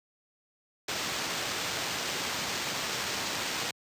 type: noise with sample-and-hold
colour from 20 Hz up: violet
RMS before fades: -33 dBFS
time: 0.88-3.71 s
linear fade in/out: 5 ms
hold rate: 11025 Hz
effects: high-pass 100 Hz 12 dB/octave + resampled to 32000 Hz